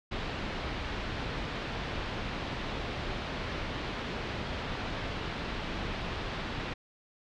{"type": "low-pass noise", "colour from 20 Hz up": "pink", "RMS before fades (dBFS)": -36, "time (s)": [0.11, 6.74], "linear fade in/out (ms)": 10, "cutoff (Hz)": 4000, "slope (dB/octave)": 24, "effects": []}